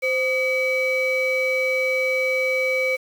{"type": "ring-modulated tone", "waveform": "triangle", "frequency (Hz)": 880, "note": "A5", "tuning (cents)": 0, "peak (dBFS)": -14, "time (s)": [0.02, 2.97], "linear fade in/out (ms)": 20, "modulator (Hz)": 1400, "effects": ["7-bit"]}